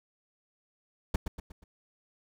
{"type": "noise with echo", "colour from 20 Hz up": "brown", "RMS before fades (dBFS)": -24, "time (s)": [1.14, 1.16], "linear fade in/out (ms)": 5, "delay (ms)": 120, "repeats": 4, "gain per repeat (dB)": -7, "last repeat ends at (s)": 1.64, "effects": []}